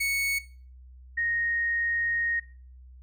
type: tone pair in turn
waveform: 40% pulse / sine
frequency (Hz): 2217 / 1864.3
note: C#7 / A#6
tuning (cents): 0 / 0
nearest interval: minor third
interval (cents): 300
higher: first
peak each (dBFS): -24 / -25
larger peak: first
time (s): 0-0.39 / 1.17-2.4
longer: second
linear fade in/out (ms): 10
effects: noise-tail reverb RT60 0.4 s tail -17 dB re dry + added 63 Hz sine -46 dBFS peak until 3.02 s